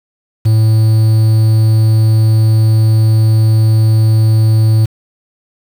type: tone with quantisation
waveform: triangle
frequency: 110 Hz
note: A2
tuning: in tune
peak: -4 dBFS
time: 0.45-4.86 s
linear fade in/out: 10 ms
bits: 5
effects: none